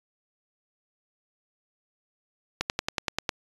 slowing click train, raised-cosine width 0.2 ms, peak -8 dBFS, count 8, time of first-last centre 2.61-3.292 s, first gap 89 ms, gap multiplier 1.03, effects resampled to 24000 Hz

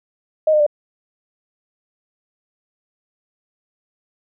sine tone with pitch steps, 624 / 606.9 / 590.3 Hz, D#5 / D#5 / D5, +5 / -43 / +9 cents, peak -11 dBFS, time 0.47-0.665 s, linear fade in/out 5 ms, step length 65 ms, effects none

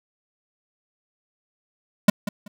square tone with echo, 204.8 Hz, G#3, 24 cents flat, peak -10 dBFS, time 2.08-2.1 s, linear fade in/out 5 ms, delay 190 ms, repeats 2, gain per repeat -14 dB, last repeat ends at 2.48 s, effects none

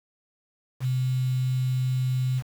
sine tone with quantisation, 128.4 Hz, C3, 32 cents flat, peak -22 dBFS, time 0.8-2.43 s, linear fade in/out 50 ms, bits 7, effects none

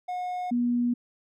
triangle / sine tone pair in turn, 724 / 241.6 Hz, F#5 / B3, -38 / -38 cents, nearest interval octave + perfect fifth, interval 1900 cents, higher first, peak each -27 / -22 dBFS, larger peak second, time 0.08-0.51 / 0.51-0.94 s, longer neither, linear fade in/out 10 ms, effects none

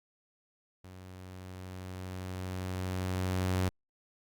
sawtooth tone with level ramp, 92.5 Hz, F#2, in tune, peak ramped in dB -44 to -23 dBFS, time 0.84-3.69 s, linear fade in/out 5 ms, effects Opus 48 kbps

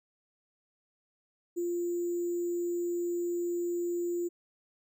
sine tone with sample-and-hold, 347.7 Hz, F4, 8 cents flat, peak -29 dBFS, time 1.56-4.29 s, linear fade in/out 20 ms, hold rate 7350 Hz, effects none

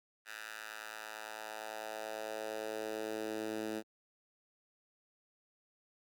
10% pulse tone with high-pass filter sweep, 108.9 Hz, A2, 17 cents flat, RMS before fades -42 dBFS, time 0.25-3.83 s, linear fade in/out 50 ms, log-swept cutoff 1600 to 270 Hz, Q 1.8, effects Opus 48 kbps

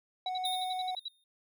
sine tone bursts, 3897 Hz, B7, 24 cents flat, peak -35 dBFS, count 10, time 0.26-1.084 s, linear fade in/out 5 ms, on 32 ms, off 56 ms
triangle tone, 740 Hz, F#5, in tune, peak -31 dBFS, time 0.26-0.95 s, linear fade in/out 2 ms
square tone with exponential decay, 3665 Hz, A#7, 30 cents flat, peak -32 dBFS, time 0.45-1.24 s, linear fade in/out 2 ms, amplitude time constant 170 ms
effects none

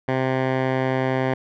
10% pulse tone with low-pass filter, 130.81 Hz, C3, in tune, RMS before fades -22 dBFS, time 0.08-1.34 s, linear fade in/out 5 ms, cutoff 1900 Hz, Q 1.1, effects none

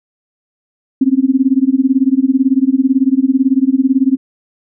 sine tone with tremolo, 265.2 Hz, C4, 23 cents sharp, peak -5 dBFS, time 1.01-4.17 s, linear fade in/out 5 ms, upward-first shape sine, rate 18 Hz, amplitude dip 95%, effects none

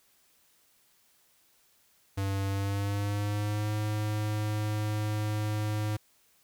square tone with pitch glide, 98 to 106.25 Hz, G2 to G#2, 0 to +40 cents, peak -29 dBFS, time 2.17-5.97 s, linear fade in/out 10 ms, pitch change +140 cents, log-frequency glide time 2.47-3.73 s, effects white hiss -66 dBFS RMS until 6.43 s

